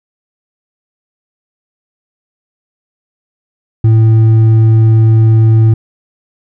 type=tone with hard clipping; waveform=sine; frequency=111.4 Hz; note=A2; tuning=22 cents sharp; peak=-5 dBFS; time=3.84-5.74 s; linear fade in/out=5 ms; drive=4 dB; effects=none